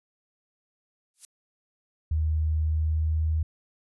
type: noise with exponential growth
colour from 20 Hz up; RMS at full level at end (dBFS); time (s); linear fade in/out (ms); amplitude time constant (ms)
violet; -35; 1.14-1.25; 1; 23
type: tone with pitch glide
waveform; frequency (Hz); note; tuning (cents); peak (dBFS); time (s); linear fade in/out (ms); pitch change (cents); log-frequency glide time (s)
sine; 78.1 to 79.01; D#2 to D#2; +7 to +27; -22; 2.11-3.43; 5; +20; 2.62-3.3
effects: resampled to 24000 Hz